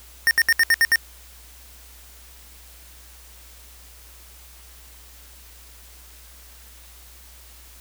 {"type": "tone bursts", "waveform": "square", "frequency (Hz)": 1829, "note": "A#6", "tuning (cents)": -33, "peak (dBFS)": -14, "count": 7, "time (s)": [0.27, 0.958], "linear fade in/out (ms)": 0, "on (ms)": 40, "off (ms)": 68, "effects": ["added 60 Hz sine -47 dBFS peak until 7.8 s", "white hiss -48 dBFS RMS until 7.8 s"]}